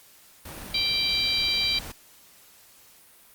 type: noise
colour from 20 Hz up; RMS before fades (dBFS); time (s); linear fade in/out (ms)
pink; -39; 0.45-1.92; 5
type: harmonic tone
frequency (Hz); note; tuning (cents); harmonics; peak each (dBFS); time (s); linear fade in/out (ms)
784; G5; 0; 3 / 4 / 5 / 6; -29 / -31 / -26 / -27; 0.74-1.79; 5
effects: white hiss -54 dBFS RMS until 3.34 s + Opus 48 kbps